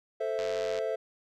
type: chord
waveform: triangle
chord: A minor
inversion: none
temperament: equal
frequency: 440 / 523.3 / 659.3 Hz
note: A4 / C5 / E5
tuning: 0 / 0 / 0 cents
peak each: -31 / -32 / -31 dBFS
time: 0.2-0.96 s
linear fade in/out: 10 ms
type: click train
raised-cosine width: 0.2 ms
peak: -23 dBFS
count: 39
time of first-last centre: 0.39-0.788 s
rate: 95.5 Hz
effects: none